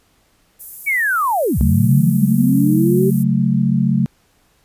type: high-pass noise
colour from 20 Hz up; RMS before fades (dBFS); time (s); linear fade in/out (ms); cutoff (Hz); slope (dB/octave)
pink; -32; 0.59-3.24; 20; 11000; 24
type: linear two-way sweep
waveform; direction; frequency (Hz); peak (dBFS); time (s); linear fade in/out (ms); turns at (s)
sine; down then up; 2306 to 61 to 391.6; -14; 0.86-3.11; 20; 1.59
type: chord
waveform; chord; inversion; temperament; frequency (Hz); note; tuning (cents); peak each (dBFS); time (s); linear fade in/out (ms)
sine; F# minor; second; equal; 138.59 / 185 / 220; C#3 / F#3 / A3; 0 / 0 / 0; -17; 1.61-4.06; 0
effects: pink hiss -58 dBFS RMS until 4.64 s + resampled to 32000 Hz

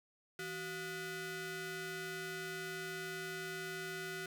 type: ring-modulated tone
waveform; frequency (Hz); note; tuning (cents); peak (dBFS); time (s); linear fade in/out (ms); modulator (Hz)
sawtooth; 541; C#5; -42; -34; 0.39-4.26; 2; 919
effects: none

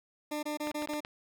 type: tone bursts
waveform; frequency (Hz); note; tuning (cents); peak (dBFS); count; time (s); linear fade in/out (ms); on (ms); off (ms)
20% pulse; 299.3; D4; +33; -28; 5; 0.31-1.006; 10; 120; 24
type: clicks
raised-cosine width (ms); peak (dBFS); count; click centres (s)
0.3; -23; 6; 0.672 / 0.713 / 0.823 / 0.874 / 0.936 / 1.049
effects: none

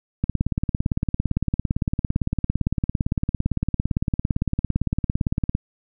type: click train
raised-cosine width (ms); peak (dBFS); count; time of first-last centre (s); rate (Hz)
5; -8; 95; 0.24-5.551; 17.7
effects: none

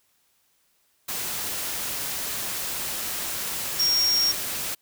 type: tone in noise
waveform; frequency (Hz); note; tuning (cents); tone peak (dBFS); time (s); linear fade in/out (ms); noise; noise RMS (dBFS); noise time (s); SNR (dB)
sine; 5570; F8; -5; -19; 3.79-4.32; 10; white; -30; 1.08-4.75; +8
effects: white hiss -67 dBFS RMS until 4.81 s

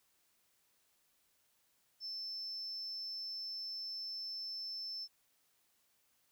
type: tone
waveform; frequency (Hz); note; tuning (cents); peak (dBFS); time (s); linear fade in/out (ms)
sine; 5300; E8; +9; -39; 2-5.08; 50
effects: tanh soft clip ceiling -37 dBFS + white hiss -75 dBFS RMS until 6.31 s

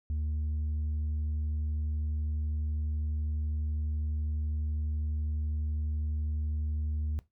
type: tone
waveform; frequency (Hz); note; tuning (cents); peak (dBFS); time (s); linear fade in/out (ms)
sine; 76; D#2; -40; -26; 0.1-7.19; 0
effects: noise-tail reverb RT60 0.2 s tail -21 dB re dry + tanh soft clip ceiling -28 dBFS

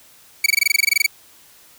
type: tone bursts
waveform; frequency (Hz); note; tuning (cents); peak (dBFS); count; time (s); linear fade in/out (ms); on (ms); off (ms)
sawtooth; 2274; C#7; +44; -8; 15; 0.44-1.064; 5; 22; 21
effects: white hiss -49 dBFS RMS until 1.78 s

